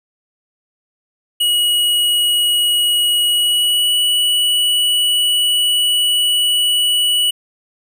square tone with pitch glide, 2908 to 2943 Hz, F#7 to F#7, -31 to -10 cents, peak -13 dBFS, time 1.4-7.31 s, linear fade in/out 10 ms, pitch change +21 cents, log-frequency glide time 3.26-3.94 s, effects none

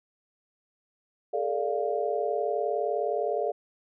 sine chord, Bb dominant seventh, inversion third, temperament equal with one note detuned, 415.3 / 455 / 587.3 / 698.5 Hz, Ab4 / Bb4 / D5 / F5, 0 / -42 / 0 / 0 cents, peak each -31 dBFS, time 1.33-3.52 s, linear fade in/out 10 ms, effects none

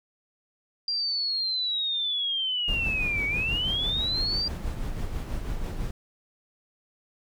sine linear two-way sweep, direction down then up, 4777 to 2233 to 4777 Hz, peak -25 dBFS, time 0.88-4.48 s, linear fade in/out 2 ms, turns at 3.26 s
brown noise with tremolo, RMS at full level -30 dBFS, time 2.68-5.91 s, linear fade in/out 2 ms, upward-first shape sine, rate 6.1 Hz, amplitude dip 40%
effects none

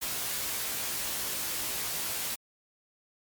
white noise with comb filter, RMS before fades -33 dBFS, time 0.01-2.36 s, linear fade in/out 20 ms, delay 17 ms, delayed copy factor +0.75, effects MP3 96 kbps

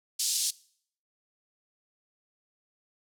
pink band-pass noise, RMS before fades -29 dBFS, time 0.19-0.51 s, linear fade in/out 10 ms, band 4300 to 11000 Hz, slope 24 dB/octave, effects noise-tail reverb RT60 0.6 s tail -22 dB re dry

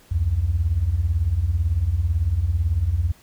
sine beating tone pair, 69.3 / 87.3 Hz, C#2 / F2, 0 / 0 cents, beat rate 18 Hz, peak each -22 / -19 dBFS, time 0.11-3.12 s, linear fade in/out 10 ms, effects tanh soft clip ceiling -11 dBFS + pink hiss -53 dBFS RMS until 3.22 s

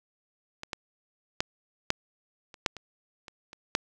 clicks, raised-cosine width 0.2 ms, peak -20 / -15 / -8 / -6 / -29 / -6 / -24 / -26 / -27 / -6 dBFS, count 10, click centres 0.634 / 0.732 / 1.405 / 1.904 / 2.542 / 2.662 / 2.767 / 3.282 / 3.531 / 3.751 s, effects none

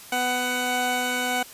15% pulse tone pair together, 249.2 / 746 Hz, B3 / F#5, +16 / +14 cents, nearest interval octave + perfect fifth, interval 1898 cents, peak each -22 / -18 dBFS, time 0.12-1.43 s, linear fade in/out 5 ms, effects white hiss -44 dBFS RMS until 1.53 s + resampled to 32000 Hz

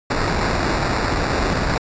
pink noise with sample-and-hold, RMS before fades -20 dBFS, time 0.1-1.78 s, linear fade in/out 5 ms, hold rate 3150 Hz, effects resampled to 16000 Hz

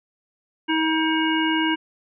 harmonic tone, 318.1 Hz, D#4, 38 cents sharp, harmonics 1 / 3 / 5 / 7 / 9, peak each -21 / -26 / -27 / -30 / -27 dBFS, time 0.68-1.76 s, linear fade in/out 20 ms, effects none

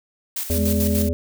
blue noise with tremolo, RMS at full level -26 dBFS, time 0.36-1.09 s, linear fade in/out 5 ms, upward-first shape square, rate 6.8 Hz, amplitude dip 55%
harmonic tone, 82.7 Hz, E2, 6 cents sharp, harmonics 1 / 3 / 5 / 7, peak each -21 / -26 / -28 / -29 dBFS, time 0.5-1.13 s, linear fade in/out 0 ms
sine tone, 207.7 Hz, G#3, in tune, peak -21 dBFS, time 0.55-1.11 s, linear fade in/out 50 ms
effects none

